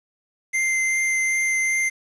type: tone with vibrato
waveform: square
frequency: 2086 Hz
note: C7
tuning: 6 cents flat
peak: -20 dBFS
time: 0.53-1.9 s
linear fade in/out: 20 ms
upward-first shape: triangle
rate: 2.6 Hz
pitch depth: 10 cents each way
effects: resampled to 24000 Hz + 8-bit